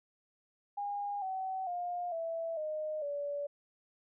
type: tone with pitch steps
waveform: sine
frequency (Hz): 813 / 758.6 / 707.8 / 660.4 / 616.1 / 574.9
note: G#5 / F#5 / F5 / E5 / D#5 / D5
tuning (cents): -37 / +43 / +23 / +3 / -17 / -37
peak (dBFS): -34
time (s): 0.77-3.47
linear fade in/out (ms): 10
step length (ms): 450
effects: none